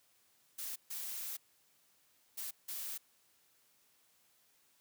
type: noise bursts at uneven times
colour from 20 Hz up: blue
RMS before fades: -42 dBFS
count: 4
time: 0.58-0.76 / 0.9-1.37 / 2.37-2.51 / 2.68-2.98 s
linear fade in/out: 10 ms
effects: white hiss -71 dBFS RMS until 4.8 s + high-pass 80 Hz 12 dB/octave